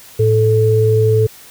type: tone pair together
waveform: sine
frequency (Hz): 110.25 / 437.2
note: A2 / A4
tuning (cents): +4 / -11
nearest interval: 2 octaves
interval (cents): 2385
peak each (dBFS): -12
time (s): 0.19-1.27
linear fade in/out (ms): 10
effects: white hiss -40 dBFS RMS until 1.5 s